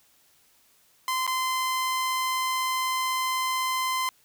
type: tone with dropouts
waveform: sawtooth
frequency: 1034 Hz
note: C6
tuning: 21 cents flat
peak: -21 dBFS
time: 1.08-4.09 s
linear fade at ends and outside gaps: 1 ms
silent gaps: 1.267-1.276 s
effects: white hiss -62 dBFS RMS until 4.24 s